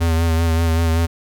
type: tone with vibrato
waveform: square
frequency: 82.4 Hz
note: E2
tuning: in tune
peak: -15 dBFS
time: 0-1.07 s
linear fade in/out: 20 ms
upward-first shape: sine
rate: 5.2 Hz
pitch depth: 33 cents each way
effects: none